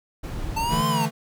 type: noise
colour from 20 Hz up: brown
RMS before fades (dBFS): -30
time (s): 0.23-0.82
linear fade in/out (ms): 10
type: linear two-way sweep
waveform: square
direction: up then down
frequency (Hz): 885 to 1046.5 to 885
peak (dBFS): -24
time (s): 0.56-1.06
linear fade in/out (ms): 10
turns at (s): 0.87
type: chord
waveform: square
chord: D suspended second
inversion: none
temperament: equal with one note detuned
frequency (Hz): 146.83 / 164.81 / 220.8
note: D3 / E3 / A3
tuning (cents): 0 / 0 / +6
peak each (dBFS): -28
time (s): 0.68-1.11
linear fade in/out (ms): 50
effects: none